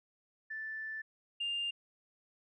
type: tone pair in turn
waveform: sine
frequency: 1760 / 2803 Hz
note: A6 / F7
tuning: 0 / +6 cents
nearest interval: minor sixth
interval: 806 cents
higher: second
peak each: -38 / -32 dBFS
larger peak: second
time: 0.5-1.02 / 1.4-1.71 s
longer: first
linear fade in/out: 10 ms
effects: tanh soft clip ceiling -29 dBFS